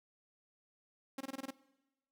sawtooth tone bursts, 270 Hz, C#4, 45 cents flat, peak -35 dBFS, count 7, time 1.18-1.507 s, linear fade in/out 5 ms, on 27 ms, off 23 ms, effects noise-tail reverb RT60 1.0 s tail -20 dB re dry

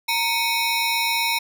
20% pulse ring-modulated tone, 1575 Hz, G6, 8 cents sharp, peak -12 dBFS, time 0.08-1.39 s, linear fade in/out 10 ms, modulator 651 Hz, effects none

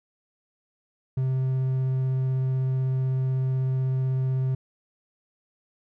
triangle tone with vibrato, 130.81 Hz, C3, in tune, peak -20 dBFS, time 1.17-4.55 s, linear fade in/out 5 ms, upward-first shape triangle, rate 16 Hz, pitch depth 8 cents each way, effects none

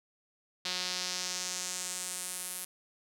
sawtooth tone with band-pass filter sweep, 181.8 Hz, F#3, 30 cents flat, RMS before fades -37 dBFS, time 0.65-2.65 s, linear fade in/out 5 ms, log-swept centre 4300 to 11000 Hz, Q 2.1, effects none

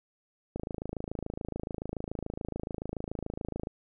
click train, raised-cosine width 2 ms, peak -21 dBFS, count 85, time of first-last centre 0.56-3.671 s, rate 27 Hz, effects none

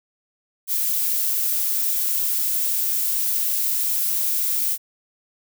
violet noise, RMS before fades -22 dBFS, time 0.67-4.78 s, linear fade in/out 50 ms, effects none

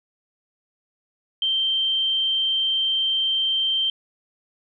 sine tone, 3136 Hz, G7, in tune, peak -19 dBFS, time 1.42-3.9 s, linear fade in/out 2 ms, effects none

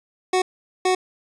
25% pulse tone bursts at uneven times, 370 Hz, F#4, in tune, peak -13 dBFS, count 2, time 0.33-0.42 / 0.85-0.95 s, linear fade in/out 5 ms, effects resampled to 22050 Hz + 9-bit

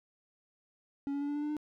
triangle tone with pitch steps, 280 / 283.4 / 286.9 / 290.4 / 293.9 / 297.5 / 301.1 Hz, C#4 / C#4 / D4 / D4 / D4 / D4 / D4, +18 / +38 / -40 / -19 / +1 / +22 / +43 cents, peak -30 dBFS, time 1.07-1.567 s, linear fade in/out 0 ms, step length 71 ms, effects none

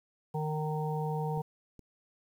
harmonic tone, 153.8 Hz, D#3, 20 cents flat, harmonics 1 / 3 / 5 / 6, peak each -32 / -37 / -39 / -40 dBFS, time 0.34-1.42 s, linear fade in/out 10 ms
clicks, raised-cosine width 3 ms, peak -35 / -37 dBFS, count 2, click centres 1.375 / 1.793 s
effects 10-bit

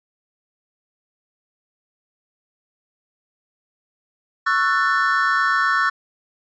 triangle chord, F# minor seventh, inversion second, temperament just, 1110 / 1332 / 1480 / 1776 Hz, C#6 / E6 / F#6 / A6, +2 / +18 / 0 / +16 cents, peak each -20 dBFS, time 4.46-5.9 s, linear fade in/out 10 ms, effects resampled to 16000 Hz

